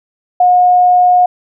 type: tone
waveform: sine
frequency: 721 Hz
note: F#5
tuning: 45 cents flat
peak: -5 dBFS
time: 0.4-1.26 s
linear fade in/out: 5 ms
effects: none